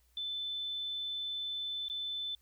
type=tone with dropouts; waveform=sine; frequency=3520 Hz; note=A7; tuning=in tune; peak=-35 dBFS; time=0.17-2.35 s; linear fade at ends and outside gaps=2 ms; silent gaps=1.884-1.898 s; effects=added 60 Hz sine -67 dBFS peak until 2.41 s + white hiss -73 dBFS RMS until 2.41 s